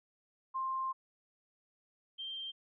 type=tone pair in turn; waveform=sine; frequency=1054 / 3158 Hz; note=C6 / G7; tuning=+12 / +12 cents; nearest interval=octave + perfect fifth; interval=1900 cents; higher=second; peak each=-33 / -39 dBFS; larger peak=first; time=0.54-0.93 / 2.18-2.52 s; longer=first; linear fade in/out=20 ms; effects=none